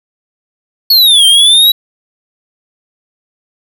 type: exponential two-way sweep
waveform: square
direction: down then up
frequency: 4435 to 3136 to 3918 Hz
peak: -4 dBFS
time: 0.9-1.72 s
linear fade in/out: 5 ms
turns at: 1.26 s
effects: none